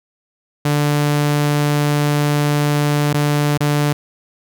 sawtooth tone with dropouts, 146.83 Hz, D3, in tune, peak -10 dBFS, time 0.65-3.93 s, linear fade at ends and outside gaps 5 ms, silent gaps 3.132-3.142 / 3.576-3.605 s, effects none

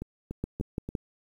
two click trains, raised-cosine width 3 ms, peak -17 / -22 dBFS, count 4 / 4, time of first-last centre 0.44-0.952 / 0.02-0.89 s, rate 5.86 / 3.45 Hz, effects 9-bit

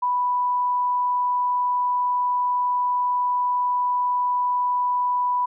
sine tone, 987.8 Hz, B5, in tune, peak -19 dBFS, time 0.02-5.46 s, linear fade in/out 10 ms, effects none

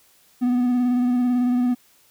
triangle tone with vibrato, 246.9 Hz, B3, in tune, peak -15 dBFS, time 0.41-1.75 s, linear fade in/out 20 ms, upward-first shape square, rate 18 Hz, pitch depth 21 cents each way, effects white hiss -57 dBFS RMS until 2.1 s

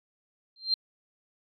sine tone with exponential growth, 4162 Hz, C8, 10 cents flat, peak -18 dBFS, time 0.56-0.74 s, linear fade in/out 2 ms, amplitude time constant 37 ms, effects tanh soft clip ceiling -16 dBFS + AAC 32 kbps

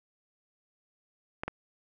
clicks, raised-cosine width 0.5 ms, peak -18 dBFS, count 2, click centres 1.435 / 1.48 s, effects none

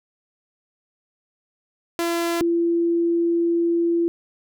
sawtooth / sine tone pair in turn, 339.2 / 339.2 Hz, E4 / E4, +50 / +50 cents, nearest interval unison, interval 0 cents, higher neither, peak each -17 dBFS, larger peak neither, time 1.99-2.41 / 2.41-4.08 s, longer second, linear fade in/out 0 ms, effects none

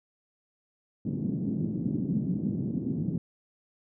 pink band-pass noise, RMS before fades -30 dBFS, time 1.05-3.18 s, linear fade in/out 5 ms, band 150 to 260 Hz, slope 24 dB/octave, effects none

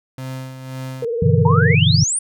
35% pulse tone with tremolo, 130.81 Hz, C3, in tune, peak -24 dBFS, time 0.18-1.05 s, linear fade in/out 2 ms, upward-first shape sine, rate 1.9 Hz, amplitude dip 55%
sine tone with vibrato, 466.2 Hz, A#4, in tune, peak -19 dBFS, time 1.02-1.75 s, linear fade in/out 5 ms, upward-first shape triangle, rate 19 Hz, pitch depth 90 cents each way
sine chord, E minor seventh, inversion first, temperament just, 98.89 / 123.61 / 148.33 / 164.81 Hz, G2 / B2 / D3 / E3, +16 / +2 / +18 / 0 cents, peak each -17 dBFS, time 1.22-2.04 s, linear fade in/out 5 ms
sine exponential sweep, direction up, 880 to 9700 Hz, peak -17 dBFS, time 1.45-2.19 s, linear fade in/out 5 ms
effects none

